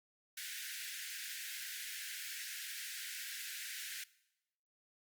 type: high-pass noise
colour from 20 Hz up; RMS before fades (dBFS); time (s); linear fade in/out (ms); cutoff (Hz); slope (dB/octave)
pink; -45; 0.37-4.04; 5; 1500; 96
effects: noise-tail reverb RT60 0.9 s tail -20 dB re dry + Opus 48 kbps